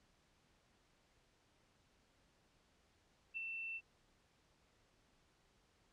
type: tone with ADSR envelope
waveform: sine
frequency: 2681 Hz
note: E7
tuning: 29 cents sharp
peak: -38 dBFS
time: 3.34-3.81 s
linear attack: 33 ms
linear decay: 4 ms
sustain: -4 dB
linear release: 47 ms
effects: pink hiss -74 dBFS RMS until 5.92 s + low-pass 7000 Hz 12 dB/octave